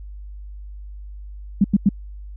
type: tone bursts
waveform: sine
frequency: 200 Hz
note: G3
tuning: 35 cents sharp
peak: -10 dBFS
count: 3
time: 1.61-1.891 s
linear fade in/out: 5 ms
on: 33 ms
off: 91 ms
effects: added 50 Hz sine -33 dBFS peak until 2.36 s